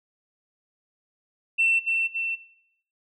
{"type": "tone with echo", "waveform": "sine", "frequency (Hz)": 2691, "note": "E7", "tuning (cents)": 35, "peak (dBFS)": -17, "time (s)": [1.58, 1.8], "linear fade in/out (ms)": 20, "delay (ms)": 280, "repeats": 2, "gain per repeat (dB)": -4, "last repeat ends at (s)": 2.36, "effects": ["noise-tail reverb RT60 0.8 s tail -19 dB re dry", "tanh soft clip ceiling -14 dBFS"]}